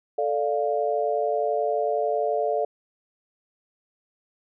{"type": "chord", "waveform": "sine", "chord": "D minor", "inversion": "second", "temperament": "equal", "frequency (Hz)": [440, 587.3, 698.5], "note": ["A4", "D5", "F5"], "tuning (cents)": [0, 0, 0], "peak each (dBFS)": -26, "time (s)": [0.18, 2.65], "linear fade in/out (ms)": 5, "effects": []}